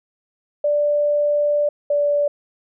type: tone pair in turn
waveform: sine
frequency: 587.3 / 580.9 Hz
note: D5 / D5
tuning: 0 / -19 cents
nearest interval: unison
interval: 19 cents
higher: first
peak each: -15 dBFS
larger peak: neither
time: 0.64-1.69 / 1.9-2.28 s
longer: first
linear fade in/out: 5 ms
effects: none